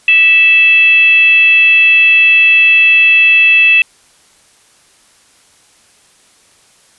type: tone with frequency modulation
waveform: sine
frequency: 2637 Hz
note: E7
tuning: in tune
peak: -4 dBFS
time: 0.08-3.82 s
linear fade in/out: 2 ms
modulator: 675 Hz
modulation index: 0.35
effects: white hiss -48 dBFS RMS until 6.98 s + resampled to 24000 Hz